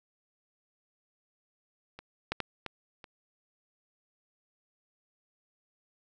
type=clicks; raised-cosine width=0.3 ms; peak=-28 / -14 / -15 / -20 / -30 dBFS; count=5; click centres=1.99 / 2.32 / 2.403 / 2.663 / 3.042 s; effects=none